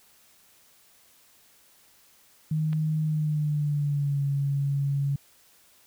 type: tone with pitch glide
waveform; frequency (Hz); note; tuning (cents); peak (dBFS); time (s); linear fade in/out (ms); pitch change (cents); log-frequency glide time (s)
sine; 155.56 to 140.2; D#3 to C#3; 0 to +20; -23; 2.51-5.16; 5; -180; 3.02-4.24
type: clicks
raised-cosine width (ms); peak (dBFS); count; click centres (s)
0.3; -35 / -27; 2; 2.727 / 2.731
effects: white hiss -59 dBFS RMS until 5.86 s